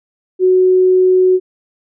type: tone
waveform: sine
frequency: 370 Hz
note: F#4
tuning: in tune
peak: -7 dBFS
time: 0.39-1.4 s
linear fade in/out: 50 ms
effects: none